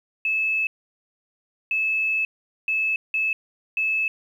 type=tone bursts at uneven times; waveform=sine; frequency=2606 Hz; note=E7; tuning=20 cents flat; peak=-20 dBFS; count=5; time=0.25-0.67 / 1.71-2.25 / 2.68-2.96 / 3.14-3.33 / 3.77-4.08 s; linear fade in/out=2 ms; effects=9-bit